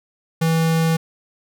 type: tone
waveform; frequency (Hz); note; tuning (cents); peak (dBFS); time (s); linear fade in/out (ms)
square; 163; E3; -19; -16; 0.41-0.97; 10
effects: none